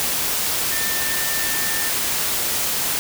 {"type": "tone in noise", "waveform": "sine", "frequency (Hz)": 1795, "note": "A6", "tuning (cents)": 34, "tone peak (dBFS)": -28, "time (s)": [0.72, 1.89], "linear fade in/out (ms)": 0, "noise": "white", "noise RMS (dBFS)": -22, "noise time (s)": [0, 2.99], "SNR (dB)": -9, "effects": []}